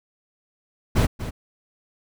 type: noise with echo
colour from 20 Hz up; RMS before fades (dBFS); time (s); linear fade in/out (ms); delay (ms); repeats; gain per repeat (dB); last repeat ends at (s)
brown; -17; 0.95-1.07; 20; 240; 1; -12; 1.31
effects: none